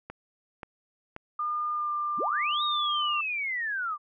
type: click train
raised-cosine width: 0.5 ms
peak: -23 dBFS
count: 3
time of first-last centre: 0.1-1.164 s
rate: 1.88 Hz
type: tone with pitch glide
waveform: sine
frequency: 1210 to 1192.7 Hz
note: D#6 to D6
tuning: -49 to +26 cents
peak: -27 dBFS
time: 1.39-3.21 s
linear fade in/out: 5 ms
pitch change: -25 cents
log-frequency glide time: 1.73-1.93 s
type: linear two-way sweep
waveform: sine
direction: up then down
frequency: 94.2 to 3800 to 1148 Hz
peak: -28 dBFS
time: 2.17-3.98 s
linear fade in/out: 50 ms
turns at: 2.63 s
effects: none